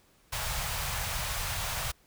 pink band-stop noise, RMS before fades -33 dBFS, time 0.32-1.92 s, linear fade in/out 10 ms, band 140 to 640 Hz, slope 24 dB/octave, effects pink hiss -64 dBFS RMS until 2.06 s

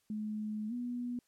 sine tone with pitch glide, 213.4 to 243.7 Hz, G#3 to B3, +47 to -23 cents, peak -35 dBFS, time 0.1-1.19 s, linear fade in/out 2 ms, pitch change +230 cents, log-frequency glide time 0.68-0.73 s, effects white hiss -75 dBFS RMS until 1.27 s + low-pass 12000 Hz 12 dB/octave

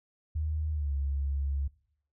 sine tone with pitch glide, 77.2 to 69.58 Hz, D#2 to C#2, -13 to +7 cents, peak -28 dBFS, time 0.35-1.68 s, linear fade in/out 10 ms, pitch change -180 cents, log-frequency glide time 0.72-0.93 s, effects noise-tail reverb RT60 0.7 s tail -21 dB re dry

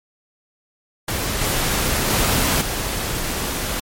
pink noise with level steps, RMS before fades -23 / -20 / -18 / -24 dBFS, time 1.08-3.8 s, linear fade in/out 5 ms, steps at 1.41 / 2.1 / 2.61 s, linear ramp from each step 5 ms, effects MP3 64 kbps

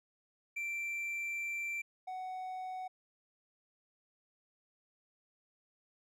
triangle tone pair in turn, 2349 / 744.4 Hz, D7 / F#5, 0 / +10 cents, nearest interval octave + minor sixth, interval 1990 cents, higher first, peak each -34 / -37 dBFS, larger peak first, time 0.56-1.82 / 2.07-2.88 s, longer first, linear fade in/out 10 ms, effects none

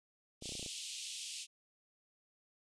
pink band-pass noise, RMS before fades -45 dBFS, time 0.41-1.47 s, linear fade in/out 50 ms, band 2700 to 9400 Hz, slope 48 dB/octave
clicks, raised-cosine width 2 ms, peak -35 dBFS, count 8, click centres 0.424 / 0.457 / 0.492 / 0.522 / 0.553 / 0.595 / 0.628 / 0.662 s
effects none

